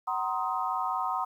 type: chord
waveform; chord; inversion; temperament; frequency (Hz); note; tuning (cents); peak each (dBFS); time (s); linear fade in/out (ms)
sine; C half-diminished seventh; second; just; 753.5 / 941.9 / 1046.5 / 1255.8; Gb5 / Bb5 / C6 / Eb6; +31 / +18 / 0 / +16; -33; 0.07-1.25; 10
effects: 10-bit